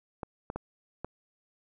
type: clicks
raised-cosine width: 1 ms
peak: -21 dBFS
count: 4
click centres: 0.232 / 0.501 / 0.56 / 1.046 s
effects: none